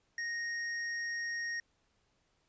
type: tone with hard clipping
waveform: sine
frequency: 1864.7 Hz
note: A#6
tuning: in tune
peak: -36 dBFS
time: 0.18-1.6 s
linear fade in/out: 2 ms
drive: 18 dB
effects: pink hiss -75 dBFS RMS until 2.48 s + resampled to 16000 Hz